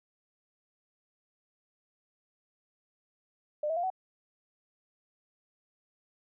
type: tone with pitch steps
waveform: sine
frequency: 600 / 646.8 / 697.2 / 751.6 Hz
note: D5 / E5 / F5 / F#5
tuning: +37 / -33 / -3 / +27 cents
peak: -28 dBFS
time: 3.63-3.902 s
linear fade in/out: 5 ms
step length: 68 ms
effects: none